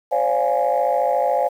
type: chord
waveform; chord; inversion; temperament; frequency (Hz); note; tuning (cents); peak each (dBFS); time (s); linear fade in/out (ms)
sine; D half-diminished seventh; third; equal with one note detuned; 523.3 / 577.2 / 698.5 / 830.6; C5 / D5 / F5 / Ab5; 0 / -30 / 0 / 0; -21; 0.11-1.49; 20
effects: tanh soft clip ceiling -9 dBFS + 8-bit